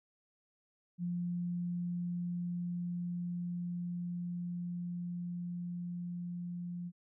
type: tone with level ramp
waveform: sine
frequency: 175.2 Hz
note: F3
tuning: 6 cents sharp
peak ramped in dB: -33 to -38 dBFS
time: 0.98-6.92 s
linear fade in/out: 50 ms
effects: none